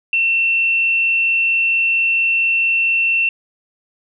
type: tone with frequency modulation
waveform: sine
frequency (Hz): 2700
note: E7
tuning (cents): +41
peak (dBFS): -13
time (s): 0.13-3.29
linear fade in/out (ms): 2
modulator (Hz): 44.4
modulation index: 0.39
effects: none